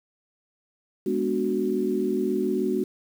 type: chord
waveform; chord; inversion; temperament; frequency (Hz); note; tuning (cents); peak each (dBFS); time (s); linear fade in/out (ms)
sine; G# half-diminished seventh; none; equal; 207.7 / 246.9 / 293.7 / 370; G#3 / B3 / D4 / F#4; 0 / 0 / 0 / 0; -29 / -29 / -30 / -25; 1.06-2.84; 5
effects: 8-bit